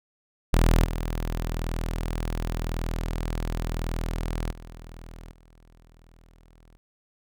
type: tone with level steps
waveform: sawtooth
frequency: 40.91 Hz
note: E1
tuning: 12 cents flat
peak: -13 / -23 / -37 / -49 dBFS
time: 0.53-6.77 s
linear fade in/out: 0 ms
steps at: 0.84 / 4.51 / 5.31 s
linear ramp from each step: 2 ms
effects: none